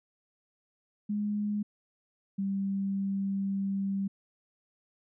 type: tone pair in turn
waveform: sine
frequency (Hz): 207.7 / 196.04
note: G#3 / G3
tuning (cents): 0 / 0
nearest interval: minor second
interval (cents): 100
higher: first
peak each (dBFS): -28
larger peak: neither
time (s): 1.09-1.63 / 2.38-4.08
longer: second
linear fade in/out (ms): 10
effects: none